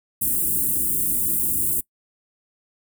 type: band-stop noise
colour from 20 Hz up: white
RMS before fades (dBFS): -22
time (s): 0.21-1.81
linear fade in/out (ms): 10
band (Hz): 370 to 8400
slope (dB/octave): 48
effects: noise-tail reverb RT60 0.1 s tail -23 dB re dry